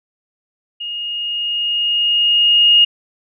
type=tone with level ramp; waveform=sine; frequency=2855 Hz; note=F7; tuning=37 cents sharp; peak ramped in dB=-23 to -6 dBFS; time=0.8-2.85 s; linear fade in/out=10 ms; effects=none